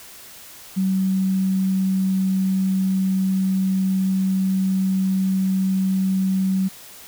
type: tone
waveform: sine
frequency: 190 Hz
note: F#3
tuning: 46 cents sharp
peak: -17 dBFS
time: 0.76-6.69 s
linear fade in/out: 20 ms
effects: white hiss -42 dBFS RMS until 7.07 s